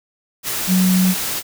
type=tone in noise; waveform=sine; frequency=185 Hz; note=F#3; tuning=in tune; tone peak=-12 dBFS; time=0.67-1.15 s; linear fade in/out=50 ms; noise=white; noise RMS=-23 dBFS; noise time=0.43-1.43 s; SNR=+8 dB; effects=none